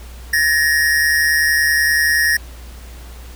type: tone pair together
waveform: square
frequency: 1714.2 / 1864.7 Hz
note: A6 / A#6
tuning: -46 / 0 cents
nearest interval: minor second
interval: 146 cents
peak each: -18 / -15 dBFS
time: 0.33-2.37 s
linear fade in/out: 5 ms
effects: added 60 Hz sine -33 dBFS peak until 3.35 s + pink hiss -42 dBFS RMS until 3.35 s